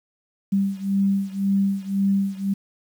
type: beating tone pair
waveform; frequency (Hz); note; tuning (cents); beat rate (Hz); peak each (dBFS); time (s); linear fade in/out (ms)
sine; 196 / 197.9; G3 / G3; 0 / +17; 1.9; -21 / -23; 0.52-2.54; 10
effects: 8-bit